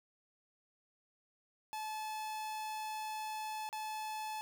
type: tone with dropouts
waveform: 45% pulse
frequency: 864 Hz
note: A5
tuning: 32 cents flat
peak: -39 dBFS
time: 1.73-4.41 s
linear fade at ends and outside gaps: 0 ms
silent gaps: 3.69-3.728 s
effects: none